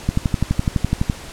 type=click train; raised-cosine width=5 ms; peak=-4 dBFS; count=13; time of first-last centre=0.09-1.098 s; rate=11.9 Hz; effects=pink hiss -36 dBFS RMS until 1.32 s + low-pass 10000 Hz 12 dB/octave